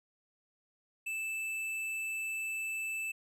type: tone with tanh clipping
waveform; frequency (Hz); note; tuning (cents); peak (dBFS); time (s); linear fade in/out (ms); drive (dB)
sine; 2637; E7; 0; -36; 1.06-3.12; 10; 12
effects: none